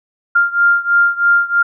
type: beating tone pair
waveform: sine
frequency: 1396.9 / 1400 Hz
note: F6 / F6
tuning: 0 / +4 cents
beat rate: 3.1 Hz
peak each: -12 / -14 dBFS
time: 0.35-1.63 s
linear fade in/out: 10 ms
effects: none